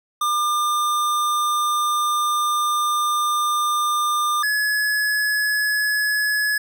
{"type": "tone pair in turn", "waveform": "square", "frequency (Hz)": [1200, 1697.1], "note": ["D6", "G#6"], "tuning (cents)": [37, 37], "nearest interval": "tritone", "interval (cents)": 600, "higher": "second", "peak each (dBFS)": -19, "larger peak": "neither", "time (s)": [[0.21, 4.43], [4.43, 6.58]], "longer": "first", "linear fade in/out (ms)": 5, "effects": []}